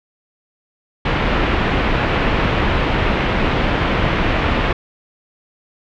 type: low-pass noise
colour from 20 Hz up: pink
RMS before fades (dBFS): -17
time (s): 1.05-4.73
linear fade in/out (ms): 5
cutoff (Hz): 3000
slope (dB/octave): 24
effects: none